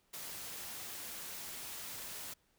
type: noise with amplitude modulation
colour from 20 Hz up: white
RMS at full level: -44 dBFS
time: 0.13-2.34 s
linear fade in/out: 10 ms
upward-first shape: sine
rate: 220 Hz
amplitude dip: 25%
effects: pink hiss -74 dBFS RMS until 2.58 s